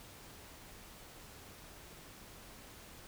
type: silence
effects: pink hiss -54 dBFS RMS until 3.07 s

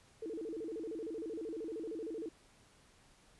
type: tone with vibrato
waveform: sine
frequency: 381.3 Hz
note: G4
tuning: 48 cents flat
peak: -39 dBFS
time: 0.22-2.29 s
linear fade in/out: 5 ms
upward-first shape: square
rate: 13 Hz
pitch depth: 270 cents each way
effects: pink hiss -65 dBFS RMS until 3.39 s + resampled to 24000 Hz

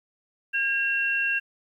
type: tone pair together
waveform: sine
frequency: 1618.1 / 2728 Hz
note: G#6 / F7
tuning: -46 / -41 cents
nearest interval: major sixth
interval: 905 cents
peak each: -25 dBFS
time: 0.53-1.4 s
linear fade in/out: 20 ms
effects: 10-bit

